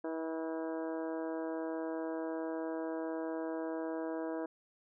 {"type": "harmonic tone with a mistuned harmonic", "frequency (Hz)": 161.4, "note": "E3", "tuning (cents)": -36, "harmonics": [2, 3, 4, 5, 6, 7, 8, 9, 10], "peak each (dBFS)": [-38, -41, -42, -52, -48, -58, -56, -57, -54], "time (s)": [0.04, 4.46], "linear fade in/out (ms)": 5, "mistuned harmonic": 6, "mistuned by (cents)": 15, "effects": []}